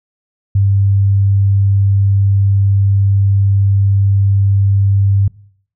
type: tone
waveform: sine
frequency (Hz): 98.9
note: G2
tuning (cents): +16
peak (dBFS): -8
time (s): 0.55-5.28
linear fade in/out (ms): 5
effects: noise-tail reverb RT60 0.6 s tail -22 dB re dry